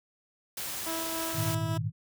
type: noise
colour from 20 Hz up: white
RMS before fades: -36 dBFS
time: 0.57-1.55 s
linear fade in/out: 5 ms
type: tone with tremolo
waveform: 15% pulse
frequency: 326.8 Hz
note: E4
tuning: 15 cents flat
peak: -26 dBFS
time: 0.86-1.78 s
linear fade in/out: 10 ms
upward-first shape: triangle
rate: 3.5 Hz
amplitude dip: 35%
type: chord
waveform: sine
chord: Ab suspended second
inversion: none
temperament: just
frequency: 103.83 / 116.8 / 155.74 Hz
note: Ab2 / Bb2 / Eb3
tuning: 0 / +4 / +2 cents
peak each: -33 dBFS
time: 1.33-1.92 s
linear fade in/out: 50 ms
effects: none